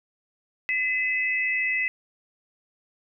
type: tone pair together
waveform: sine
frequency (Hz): 2023 / 2589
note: B6 / E7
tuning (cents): +41 / -32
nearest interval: major third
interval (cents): 427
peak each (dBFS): -24 / -27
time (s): 0.69-1.88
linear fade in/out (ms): 0
effects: none